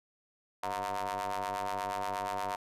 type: ring-modulated tone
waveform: sawtooth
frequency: 97.2 Hz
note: G2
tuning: 14 cents flat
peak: -26 dBFS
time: 0.63-2.56 s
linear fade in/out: 5 ms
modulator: 822 Hz
effects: resampled to 32000 Hz